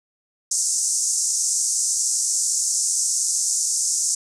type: band-pass noise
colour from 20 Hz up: pink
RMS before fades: -22 dBFS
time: 0.51-4.15 s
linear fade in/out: 5 ms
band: 5800 to 9000 Hz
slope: 48 dB/octave
effects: none